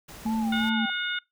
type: noise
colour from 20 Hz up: pink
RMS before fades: -44 dBFS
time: 0.08-0.7 s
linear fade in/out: 10 ms
type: tone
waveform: sine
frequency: 223.2 Hz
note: A3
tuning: 25 cents sharp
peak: -24 dBFS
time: 0.25-0.86 s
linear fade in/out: 10 ms
type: tone with vibrato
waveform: sine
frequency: 830.6 Hz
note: G#5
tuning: in tune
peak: -33 dBFS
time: 0.26-0.9 s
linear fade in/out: 2 ms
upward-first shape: sine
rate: 2.8 Hz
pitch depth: 110 cents each way
type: harmonic tone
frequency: 723 Hz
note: F#5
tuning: 40 cents flat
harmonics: 2 / 3 / 4 / 5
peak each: -29 / -36 / -36 / -33 dBFS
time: 0.52-1.19 s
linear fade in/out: 5 ms
effects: noise-tail reverb RT60 0.2 s tail -24 dB re dry